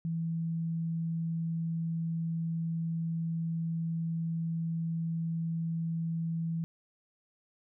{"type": "tone", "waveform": "sine", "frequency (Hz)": 164.81, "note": "E3", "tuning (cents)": 0, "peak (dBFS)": -30, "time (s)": [0.05, 6.64], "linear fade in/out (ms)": 0, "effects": []}